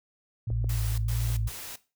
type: tone with vibrato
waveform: sine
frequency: 111.6 Hz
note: A2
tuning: 25 cents sharp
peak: -28 dBFS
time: 0.47-1.48 s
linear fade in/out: 5 ms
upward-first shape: square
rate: 1.7 Hz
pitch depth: 29 cents each way
type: clicks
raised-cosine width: 2 ms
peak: -27 / -26 / -35 dBFS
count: 3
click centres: 0.503 / 0.644 / 1.302 s
type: tone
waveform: sine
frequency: 55 Hz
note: A1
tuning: in tune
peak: -28 dBFS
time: 0.51-1.49 s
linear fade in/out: 5 ms
type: noise bursts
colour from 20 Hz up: white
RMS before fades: -40 dBFS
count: 3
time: 0.69-1.76 s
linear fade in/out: 5 ms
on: 290 ms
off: 100 ms
effects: noise-tail reverb RT60 0.3 s tail -17 dB re dry